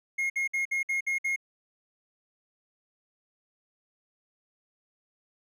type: tone bursts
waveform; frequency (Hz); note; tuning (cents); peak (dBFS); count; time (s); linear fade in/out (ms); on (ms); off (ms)
triangle; 2150; C7; +47; -24; 7; 0.18-1.362; 10; 120; 57
effects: none